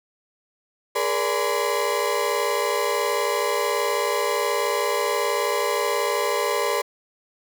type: tone cluster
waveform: 35% pulse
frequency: 416.5 / 475.1 / 578 / 1023 Hz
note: G#4 / A#4 / D5 / C6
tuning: +5 / +33 / -28 / -39 cents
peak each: -25 dBFS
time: 0.95-6.82 s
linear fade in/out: 10 ms
effects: none